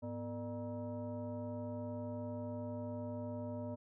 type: tone with frequency modulation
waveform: sine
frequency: 246.9 Hz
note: B3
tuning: in tune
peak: -39 dBFS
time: 0.02-3.76 s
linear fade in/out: 20 ms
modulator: 351 Hz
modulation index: 1.3
effects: none